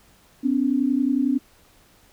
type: tone pair together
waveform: sine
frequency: 253.1 / 284.1 Hz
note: B3 / C#4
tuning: +43 / +43 cents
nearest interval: major second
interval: 200 cents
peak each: -21 dBFS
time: 0.43-1.39 s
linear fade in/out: 20 ms
effects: pink hiss -56 dBFS RMS until 2.12 s